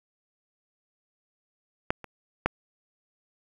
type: clicks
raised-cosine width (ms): 0.5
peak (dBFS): -8 / -25 / -7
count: 3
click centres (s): 1.905 / 2.043 / 2.46
effects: 8-bit